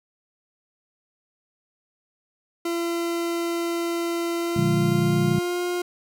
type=tone with pitch glide; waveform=40% pulse; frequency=340 to 354.4 Hz; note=F4 to F4; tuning=-46 to +25 cents; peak=-23 dBFS; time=2.65-5.82 s; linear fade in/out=5 ms; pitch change=+71 cents; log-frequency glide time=4.38-5.62 s
type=chord; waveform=sine; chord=Bb dominant seventh; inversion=none; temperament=equal; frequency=116.54 / 146.83 / 174.61 / 207.7 Hz; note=Bb2 / D3 / F3 / Ab3; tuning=0 / 0 / 0 / 0 cents; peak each=-27 / -23 / -25 / -25 dBFS; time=4.56-5.39 s; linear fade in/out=5 ms
effects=none